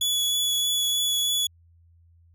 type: tone with vibrato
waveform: sawtooth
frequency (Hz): 3402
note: G#7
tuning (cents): +41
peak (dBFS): -19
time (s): 0.01-1.47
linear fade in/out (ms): 5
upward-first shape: sine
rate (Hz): 3.2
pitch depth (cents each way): 9
effects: added 84 Hz sine -54 dBFS peak until 2.34 s